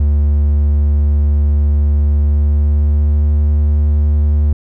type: tone with pitch glide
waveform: triangle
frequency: 73 to 74.1 Hz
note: D2 to D2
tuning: -10 to +16 cents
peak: -7 dBFS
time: 0-4.53 s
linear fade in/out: 5 ms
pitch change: +26 cents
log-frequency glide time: 2.22-3.34 s
effects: none